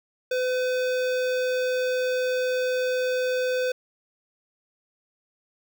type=tone with notch filter; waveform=square; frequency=506 Hz; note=B4; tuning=42 cents sharp; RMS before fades=-25 dBFS; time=0.31-3.72 s; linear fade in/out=5 ms; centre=11000 Hz; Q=0.61; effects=none